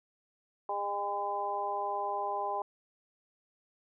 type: harmonic tone with a mistuned harmonic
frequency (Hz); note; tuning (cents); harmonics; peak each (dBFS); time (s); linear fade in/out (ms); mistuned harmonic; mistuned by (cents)
203.2; G#3; -38; 2 / 3 / 4 / 5; -40 / -39 / -34 / -36; 0.69-2.62; 2; 4; -15
effects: none